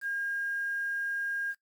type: tone with quantisation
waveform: sine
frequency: 1618 Hz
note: G#6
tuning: 46 cents flat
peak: -30 dBFS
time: 0.01-1.55 s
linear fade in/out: 50 ms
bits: 9
effects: noise-tail reverb RT60 0.1 s tail -17 dB re dry